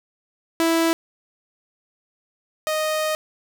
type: tone pair in turn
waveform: sawtooth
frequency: 329.6 / 621 Hz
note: E4 / D#5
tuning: 0 / -3 cents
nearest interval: major seventh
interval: 1097 cents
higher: second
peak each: -13 / -17 dBFS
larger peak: first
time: 0.6-0.93 / 2.67-3.15 s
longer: second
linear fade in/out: 0 ms
effects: none